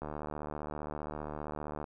click train, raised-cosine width 1 ms, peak -25 dBFS, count 138, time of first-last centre 0.02-1.842 s, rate 75.2 Hz, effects none

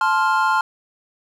triangle chord, F major, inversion first, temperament just, 873.1 / 1047.7 / 1396.9 Hz, A5 / C6 / F6, -14 / +2 / 0 cents, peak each -18 dBFS, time 0.01-0.61 s, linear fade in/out 2 ms, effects none

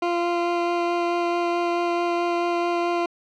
20% pulse tone with vibrato, 345.9 Hz, F4, 17 cents flat, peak -16 dBFS, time 0.02-3.06 s, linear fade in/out 5 ms, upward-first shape sine, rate 4.6 Hz, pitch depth 8 cents each way, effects low-pass 3000 Hz 12 dB/octave

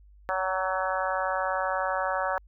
harmonic tone with a mistuned harmonic, 188 Hz, F#3, 28 cents sharp, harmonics 3 / 4 / 5 / 6 / 7 / 8 / 9, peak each -31 / -32 / -33 / -34 / -34 / -35 / -36 dBFS, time 0.29-2.38 s, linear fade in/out 0 ms, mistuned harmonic 5, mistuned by -21 cents, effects added 50 Hz sine -51 dBFS peak until 2.47 s

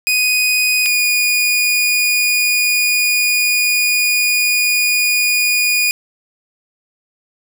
sawtooth tone pair in turn, 2489 / 2453 Hz, D#7 / D#7, 0 / -25 cents, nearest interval unison, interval 25 cents, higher first, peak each -9 dBFS, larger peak neither, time 0.07-0.86 / 0.86-5.91 s, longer second, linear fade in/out 0 ms, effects none

